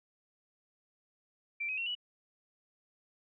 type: tone with pitch steps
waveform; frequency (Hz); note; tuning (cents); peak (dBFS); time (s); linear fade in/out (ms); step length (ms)
sine; 2348 / 2531 / 2728 / 2941; D7 / D#7 / F7 / F#7; -1 / +29 / -41 / -11; -33; 1.6-1.952; 10; 88
effects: none